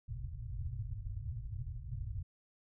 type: low-pass noise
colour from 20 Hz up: white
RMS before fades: -41 dBFS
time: 0.08-2.23 s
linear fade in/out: 10 ms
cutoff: 130 Hz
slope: 96 dB/octave
effects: none